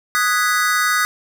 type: chord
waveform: square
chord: G# minor seventh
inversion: second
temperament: equal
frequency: 1244.5 / 1480 / 1661.2 / 1975.5 Hz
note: D#6 / F#6 / G#6 / B6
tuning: 0 / 0 / 0 / 0 cents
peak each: -20 / -21 / -24 / -23 dBFS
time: 0.15-1.05 s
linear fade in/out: 0 ms
effects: none